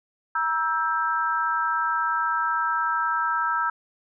sine chord, E diminished, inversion second, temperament just, 949.3 / 1318.5 / 1582.2 Hz, Bb5 / E6 / G6, +31 / 0 / +16 cents, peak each -27 / -24 / -28 dBFS, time 0.35-3.7 s, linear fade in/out 5 ms, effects none

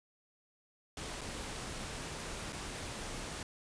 pink noise with dropouts, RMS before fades -42 dBFS, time 0.97-3.43 s, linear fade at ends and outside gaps 2 ms, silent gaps 1.21-1.214 / 2.524-2.528 s, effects resampled to 22050 Hz

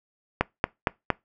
click train, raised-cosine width 0.5 ms, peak -5 dBFS, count 4, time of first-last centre 0.41-1.103 s, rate 4.33 Hz, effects noise-tail reverb RT60 0.2 s tail -23 dB re dry

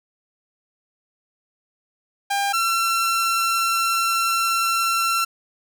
sawtooth tone pair in turn, 800 / 1352.8 Hz, G5 / E6, +35 / +44 cents, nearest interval major sixth, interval 909 cents, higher second, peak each -16 / -15 dBFS, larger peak second, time 2.3-2.53 / 2.53-5.25 s, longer second, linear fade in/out 10 ms, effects none

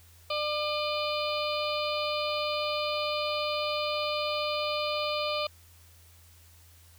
harmonic tone with a mistuned harmonic, 599 Hz, D5, 34 cents sharp, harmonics 1 / 2 / 4 / 5 / 6 / 7 / 8, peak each -31 / -34 / -37 / -38 / -39 / -39 / -40 dBFS, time 0.3-5.47 s, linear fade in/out 5 ms, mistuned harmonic 4, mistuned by +20 cents, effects added 84 Hz sine -55 dBFS peak until 6.98 s + white hiss -59 dBFS RMS until 6.98 s

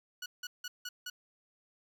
15% pulse tone bursts, 1465 Hz, F#6, 18 cents flat, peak -32 dBFS, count 5, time 0.22-1.1 s, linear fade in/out 5 ms, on 40 ms, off 170 ms, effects none

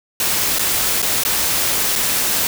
white noise with dropouts, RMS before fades -18 dBFS, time 0.2-2.47 s, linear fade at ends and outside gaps 1 ms, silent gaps 0.586-0.593 / 1.019-1.026 / 1.236-1.25 / 1.955-1.959 s, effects none

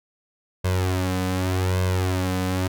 sawtooth tone with flanger, 92.5 Hz, F#2, in tune, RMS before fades -23 dBFS, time 0.64-2.68 s, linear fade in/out 10 ms, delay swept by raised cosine 1.9 to 4 ms, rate 0.85 Hz, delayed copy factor +0.8, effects none

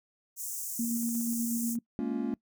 pink high-pass noise, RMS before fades -37 dBFS, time 0.36-1.77 s, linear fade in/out 50 ms, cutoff 6300 Hz, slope 48 dB/octave
sine tone with tremolo, 233.1 Hz, A#3, in tune, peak -28 dBFS, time 0.79-1.79 s, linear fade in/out 5 ms, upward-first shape square, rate 8.3 Hz, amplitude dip 25%
triangle chord, Bb minor seventh, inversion third, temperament just, 209.8 / 233.1 / 279.7 / 349.6 Hz, Ab3 / Bb3 / Db4 / F4, +18 / 0 / +16 / +2 cents, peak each -35 / -31 / -32 / -36 dBFS, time 1.99-2.34 s, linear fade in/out 0 ms
effects noise-tail reverb RT60 0.1 s tail -22 dB re dry

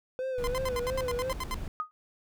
triangle tone with vibrato, 504 Hz, B4, 35 cents sharp, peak -28 dBFS, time 0.19-1.32 s, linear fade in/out 0 ms, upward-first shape sine, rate 2.9 Hz, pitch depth 77 cents each way
brown noise, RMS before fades -37 dBFS, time 0.38-1.68 s, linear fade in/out 2 ms
sawtooth tone bursts, 1032 Hz, C6, 24 cents flat, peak -28 dBFS, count 11, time 0.44-1.543 s, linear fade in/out 0 ms, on 33 ms, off 74 ms
sine tone with exponential decay, 1244.5 Hz, D#6, in tune, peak -25 dBFS, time 1.8-1.91 s, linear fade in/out 0 ms, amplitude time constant 23 ms
effects none

